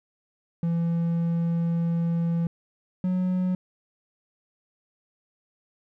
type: tone pair in turn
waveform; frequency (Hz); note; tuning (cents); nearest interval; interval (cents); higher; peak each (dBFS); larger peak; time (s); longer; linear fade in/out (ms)
triangle; 168.3 / 183.24; E3 / F#3; +36 / -17; minor second; 147; second; -20; neither; 0.63-2.47 / 3.04-3.55; first; 2
effects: none